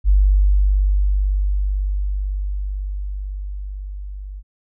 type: tone with level ramp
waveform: sine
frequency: 49 Hz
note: G1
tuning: in tune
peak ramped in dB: -9 to -29 dBFS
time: 0.04-4.43 s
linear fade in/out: 50 ms
effects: none